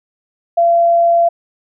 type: tone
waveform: sine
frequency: 682 Hz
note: F5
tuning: 41 cents flat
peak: -8 dBFS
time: 0.57-1.29 s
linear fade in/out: 10 ms
effects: none